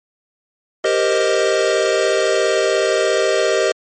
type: chord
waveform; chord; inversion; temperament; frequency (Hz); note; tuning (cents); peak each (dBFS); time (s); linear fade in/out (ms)
square; C minor seventh; second; equal; 392 / 466.2 / 523.3 / 622.3; G4 / Bb4 / C5 / Eb5; 0 / 0 / 0 / 0; -20 / -21 / -22 / -19; 0.84-3.72; 5
effects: MP3 32 kbps